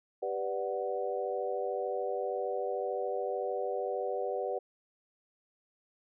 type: chord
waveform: sine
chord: G major seventh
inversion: none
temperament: equal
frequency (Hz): 392 / 493.9 / 587.3 / 740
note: G4 / B4 / D5 / F#5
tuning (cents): 0 / 0 / 0 / 0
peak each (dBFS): -37 / -35 / -37 / -38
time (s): 0.22-4.59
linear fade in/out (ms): 10
effects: none